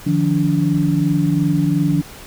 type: tone cluster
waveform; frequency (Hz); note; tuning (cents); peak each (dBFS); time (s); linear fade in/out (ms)
sine; 150.7 / 173.5 / 288.9; D3 / F3 / D4; +45 / -11 / -28; -18; 0.06-2.02; 10
effects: pink hiss -38 dBFS RMS until 2.26 s